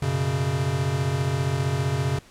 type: chord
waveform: square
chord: F# suspended fourth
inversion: none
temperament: equal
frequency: 92.5 / 123.47 / 138.59 Hz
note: F#2 / B2 / C#3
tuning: 0 / 0 / 0 cents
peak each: -30 / -29 / -25 dBFS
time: 0.02-2.19 s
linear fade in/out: 5 ms
effects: pink hiss -52 dBFS RMS until 2.3 s + low-pass 10000 Hz 12 dB/octave